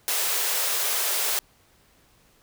white high-pass noise, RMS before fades -25 dBFS, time 0.08-1.39 s, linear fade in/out 0 ms, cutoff 370 Hz, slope 96 dB/octave, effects pink hiss -60 dBFS RMS until 2.42 s

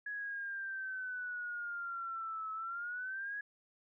sine exponential two-way sweep, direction down then up, 1680 to 1294 to 1680 Hz, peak -38 dBFS, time 0.06-3.41 s, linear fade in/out 5 ms, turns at 2.52 s, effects none

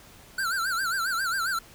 square tone with vibrato, 1455 Hz, F#6, 29 cents flat, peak -26 dBFS, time 0.38-1.59 s, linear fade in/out 5 ms, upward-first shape sine, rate 7.4 Hz, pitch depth 160 cents each way, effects pink hiss -51 dBFS RMS until 1.74 s

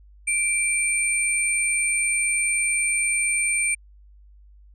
sine tone pair together, 2349 / 8859 Hz, D7 / C#9, 0 / -2 cents, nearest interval octave + major seventh, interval 2298 cents, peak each -22 dBFS, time 0.27-3.75 s, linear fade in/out 10 ms, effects tanh soft clip ceiling -12 dBFS + added 50 Hz sine -47 dBFS peak until 4.74 s

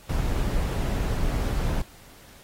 brown noise, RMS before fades -25 dBFS, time 0.09-1.82 s, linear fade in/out 5 ms, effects pink hiss -51 dBFS RMS until 2.43 s + AAC 48 kbps

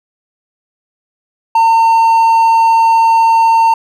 triangle tone, 908 Hz, A#5, 46 cents flat, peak -4 dBFS, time 1.55-3.74 s, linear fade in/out 5 ms, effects none

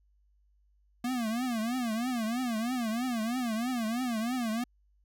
square tone with vibrato, 236.3 Hz, A#3, 24 cents sharp, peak -30 dBFS, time 1.04-4.64 s, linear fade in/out 5 ms, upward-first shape triangle, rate 3.1 Hz, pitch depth 180 cents each way, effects added 50 Hz sine -64 dBFS peak until 5.04 s

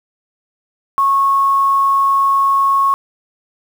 sine tone with quantisation, 1098 Hz, C#6, 17 cents flat, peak -10 dBFS, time 0.98-2.94 s, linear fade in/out 0 ms, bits 6, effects none

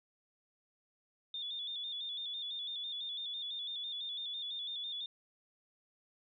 sine tone with vibrato, 3520 Hz, A7, in tune, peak -38 dBFS, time 1.34-5.06 s, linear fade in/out 2 ms, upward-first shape square, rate 6 Hz, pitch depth 50 cents each way, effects none

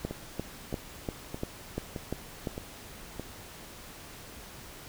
two click trains, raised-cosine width 2 ms, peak -22 / -18 dBFS, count 6 / 8, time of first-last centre 0.11-3.196 / 0.05-2.472 s, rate 1.62 / 2.89 Hz, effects pink hiss -47 dBFS RMS until 4.88 s

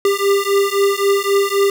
square beating tone pair, 396.4 / 400.2 Hz, G4 / G4, +19 / +36 cents, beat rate 3.8 Hz, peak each -17 dBFS, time 0.05-1.7 s, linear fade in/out 2 ms, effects none

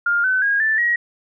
sine tone with pitch steps, 1407 / 1516.7 / 1635 / 1762.5 / 1899.9 Hz, F6 / F#6 / G#6 / A6 / A#6, +12 / +42 / -28 / +2 / +32 cents, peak -15 dBFS, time 0.06-0.96 s, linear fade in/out 5 ms, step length 180 ms, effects none

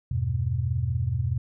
sine chord, E minor, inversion none, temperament just, 82.41 / 98.89 / 123.61 Hz, E2 / G2 / B2, 0 / +16 / +2 cents, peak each -29 / -29 / -26 dBFS, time 0.11-1.38 s, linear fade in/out 5 ms, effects none

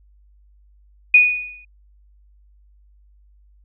sine tone with exponential decay, 2471 Hz, D#7, 13 cents flat, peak -5 dBFS, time 1.14-1.65 s, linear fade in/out 5 ms, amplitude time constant 110 ms, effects added 50 Hz sine -50 dBFS peak until 3.64 s

